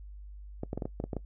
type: clicks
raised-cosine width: 2 ms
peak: -20 dBFS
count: 9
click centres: 0.634 / 0.731 / 0.776 / 0.822 / 0.855 / 1.001 / 1.04 / 1.132 / 1.167 s
effects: noise-tail reverb RT60 0.1 s tail -21 dB re dry + added 50 Hz sine -43 dBFS peak until 1.25 s